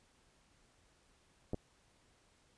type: clicks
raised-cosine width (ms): 2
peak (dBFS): -25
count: 2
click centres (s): 1.534 / 1.544
effects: pink hiss -70 dBFS RMS until 2.57 s + resampled to 22050 Hz